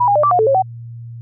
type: tone with pitch steps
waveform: sine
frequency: 976 / 813 / 598 / 1166 / 717 / 438.5 / 545 / 757 Hz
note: B5 / G#5 / D5 / D6 / F5 / A4 / C#5 / F#5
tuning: -21 / -37 / +31 / -13 / +45 / -6 / -29 / +39 cents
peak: -10 dBFS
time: 0-0.624 s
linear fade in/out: 10 ms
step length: 78 ms
effects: added 117 Hz sine -29 dBFS peak until 1.21 s